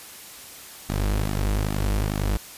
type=tone with flanger; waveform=sawtooth; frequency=50.9 Hz; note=G#1; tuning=34 cents flat; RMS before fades=-24 dBFS; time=0.89-2.37 s; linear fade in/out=0 ms; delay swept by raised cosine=1.9 to 7.8 ms; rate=2.4 Hz; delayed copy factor=-0.9; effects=white hiss -42 dBFS RMS until 2.57 s + resampled to 32000 Hz